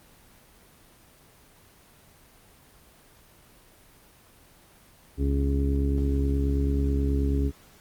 harmonic tone, 69.3 Hz, C#2, in tune, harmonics 1 / 2 / 3 / 4 / 5 / 6, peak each -23 / -32 / -38 / -29 / -40 / -34 dBFS, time 5.17-7.52 s, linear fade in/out 50 ms, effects pink hiss -55 dBFS RMS until 7.8 s + Opus 24 kbps

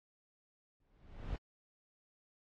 brown noise with exponential growth, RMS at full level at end -37 dBFS, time 0.8-1.36 s, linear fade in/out 2 ms, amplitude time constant 120 ms, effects low-pass 4000 Hz 12 dB/octave + AAC 32 kbps

